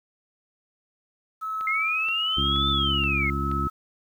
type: tone with tremolo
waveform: sine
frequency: 1296 Hz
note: E6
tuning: 30 cents flat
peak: -26 dBFS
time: 1.41-3.7 s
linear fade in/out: 20 ms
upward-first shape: sine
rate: 1 Hz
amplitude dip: 55%
type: click train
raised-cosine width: 0.3 ms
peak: -26 dBFS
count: 5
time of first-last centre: 1.61-3.515 s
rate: 2.1 Hz
type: linear two-way sweep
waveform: sine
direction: up then down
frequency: 2093 to 3567 to 2098 Hz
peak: -23 dBFS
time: 1.67-3.3 s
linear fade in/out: 2 ms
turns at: 2.69 s
type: harmonic tone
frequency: 69.3 Hz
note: C#2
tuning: in tune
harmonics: 1 / 2 / 3 / 4 / 5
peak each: -28 / -31 / -33 / -34 / -35 dBFS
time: 2.37-3.68 s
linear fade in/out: 5 ms
effects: 9-bit